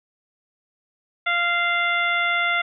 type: harmonic tone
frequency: 694 Hz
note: F5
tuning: 11 cents flat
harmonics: 1 / 2 / 3 / 4 / 5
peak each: -28 / -23 / -22 / -32 / -30 dBFS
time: 1.26-2.62 s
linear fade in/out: 10 ms
effects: none